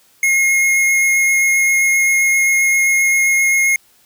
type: tone with vibrato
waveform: square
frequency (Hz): 2152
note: C7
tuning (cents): +48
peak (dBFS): -12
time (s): 0.23-3.76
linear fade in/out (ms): 2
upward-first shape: triangle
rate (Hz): 7.6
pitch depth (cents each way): 10
effects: white hiss -53 dBFS RMS until 4.05 s